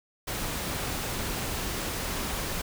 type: noise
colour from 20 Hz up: pink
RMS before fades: -32 dBFS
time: 0.27-2.62 s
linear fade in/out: 10 ms
effects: none